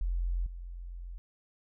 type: tone with level steps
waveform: sine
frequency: 43.65 Hz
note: F1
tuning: in tune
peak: -28 / -39 dBFS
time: 0.01-1.18 s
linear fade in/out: 0 ms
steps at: 0.46 s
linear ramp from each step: 5 ms
effects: none

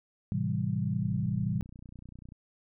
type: chord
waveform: sine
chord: A minor seventh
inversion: none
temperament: equal with one note detuned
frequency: 109.11 / 130.81 / 164.81 / 196 Hz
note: A2 / C3 / E3 / G3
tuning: -14 / 0 / 0 / 0 cents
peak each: -33 dBFS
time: 0.32-1.61 s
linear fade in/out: 0 ms
type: click train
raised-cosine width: 5 ms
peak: -35 dBFS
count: 40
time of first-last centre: 1.03-2.321 s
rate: 30.2 Hz
effects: none

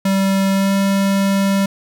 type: tone with pitch glide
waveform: square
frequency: 194.1 to 196.24 Hz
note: G3 to G3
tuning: -17 to +2 cents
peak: -14 dBFS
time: 0.05-1.66 s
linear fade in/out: 5 ms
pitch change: +19 cents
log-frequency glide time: 0.52-0.73 s
effects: none

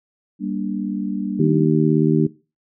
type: chord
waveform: sine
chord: G minor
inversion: none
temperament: just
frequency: 196 / 235.2 / 294 Hz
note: G3 / Bb3 / D4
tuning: 0 / +16 / +2 cents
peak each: -25 / -27 / -26 dBFS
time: 0.39-1.68 s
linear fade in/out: 50 ms
type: harmonic tone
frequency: 77.78 Hz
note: D#2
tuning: in tune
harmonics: 2 / 3 / 4 / 5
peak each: -17 / -19 / -20 / -21 dBFS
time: 1.39-2.27 s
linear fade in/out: 10 ms
effects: noise-tail reverb RT60 0.3 s tail -18 dB re dry

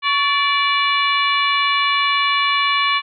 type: harmonic tone with a mistuned harmonic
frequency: 582 Hz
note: D5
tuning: 16 cents flat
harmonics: 2 / 3 / 4 / 5 / 6 / 7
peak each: -18 / -25 / -20 / -23 / -25 / -29 dBFS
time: 0.02-3.02 s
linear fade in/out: 50 ms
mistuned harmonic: 2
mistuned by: -66 cents
effects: none

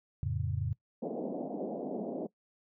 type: chord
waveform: sine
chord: F augmented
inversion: none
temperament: equal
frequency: 87.31 / 110 / 138.59 Hz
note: F2 / A2 / C#3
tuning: 0 / 0 / 0 cents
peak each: -35 dBFS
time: 0.23-0.73 s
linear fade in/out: 0 ms
type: band-pass noise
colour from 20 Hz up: pink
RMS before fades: -37 dBFS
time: 1.02-2.27 s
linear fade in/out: 10 ms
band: 190 to 710 Hz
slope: 48 dB/octave
effects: noise-tail reverb RT60 0.1 s tail -20 dB re dry

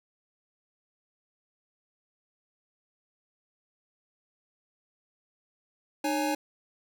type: tone cluster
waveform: square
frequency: 303.4 / 555 / 833 Hz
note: D#4 / C#5 / G#5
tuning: -44 / +2 / +5 cents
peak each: -30 / -34 / -32 dBFS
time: 6.04-6.35 s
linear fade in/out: 5 ms
effects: none

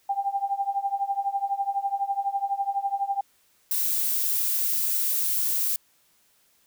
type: tone with tremolo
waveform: sine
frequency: 794 Hz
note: G5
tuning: 22 cents sharp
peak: -20 dBFS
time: 0.09-3.21 s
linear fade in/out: 5 ms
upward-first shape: triangle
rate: 12 Hz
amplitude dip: 95%
type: noise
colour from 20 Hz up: violet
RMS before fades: -25 dBFS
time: 3.71-5.76 s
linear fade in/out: 2 ms
effects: white hiss -64 dBFS RMS until 6.66 s

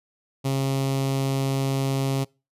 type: tone with notch filter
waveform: sawtooth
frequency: 135.5 Hz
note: C#3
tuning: 39 cents flat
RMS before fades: -24 dBFS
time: 0.44-2.25 s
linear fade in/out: 20 ms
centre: 1600 Hz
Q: 1.3
effects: noise-tail reverb RT60 0.3 s tail -25 dB re dry + resampled to 32000 Hz

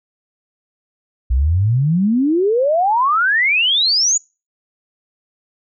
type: exponential sweep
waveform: sine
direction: up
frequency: 58.27 to 7040 Hz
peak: -12 dBFS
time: 1.3-4.18 s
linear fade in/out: 10 ms
effects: noise-tail reverb RT60 0.3 s tail -26 dB re dry

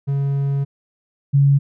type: tone pair in turn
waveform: triangle / sine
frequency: 139.3 / 139.99 Hz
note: C#3 / C#3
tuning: +9 / +17 cents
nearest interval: unison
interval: 8 cents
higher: second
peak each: -15 / -10 dBFS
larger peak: second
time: 0.07-0.65 / 1.33-1.59 s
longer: first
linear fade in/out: 20 ms
effects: none

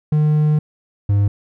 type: tone pair in turn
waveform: triangle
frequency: 151.7 / 101.25 Hz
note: D#3 / G#2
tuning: -44 / -43 cents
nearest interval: perfect fifth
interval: 699 cents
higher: first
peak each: -10 dBFS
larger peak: neither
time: 0.12-0.59 / 1.09-1.28 s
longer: first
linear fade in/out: 5 ms
effects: none

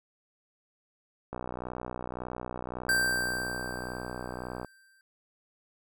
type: click train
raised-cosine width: 1 ms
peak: -22 dBFS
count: 206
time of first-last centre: 1.33-4.647 s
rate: 61.8 Hz
type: tone with exponential decay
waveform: square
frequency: 1568 Hz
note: G6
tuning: in tune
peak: -23 dBFS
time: 2.89-5.01 s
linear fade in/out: 1 ms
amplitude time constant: 460 ms
effects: none

